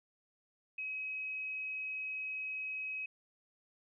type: tone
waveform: sine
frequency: 2545 Hz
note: D#7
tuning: 39 cents sharp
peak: -37 dBFS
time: 0.78-3.06 s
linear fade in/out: 5 ms
effects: none